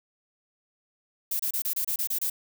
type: noise bursts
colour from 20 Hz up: violet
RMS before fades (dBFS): -28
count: 9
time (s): 1.31-2.299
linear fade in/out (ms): 5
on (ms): 85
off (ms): 28
effects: none